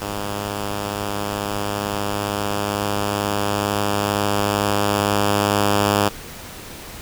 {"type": "tone with level ramp", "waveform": "5% pulse", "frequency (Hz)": 102.2, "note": "G#2", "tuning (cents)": -27, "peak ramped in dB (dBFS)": [-14, -4], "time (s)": [0.01, 6.09], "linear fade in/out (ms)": 10, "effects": ["pink hiss -36 dBFS RMS until 7.01 s"]}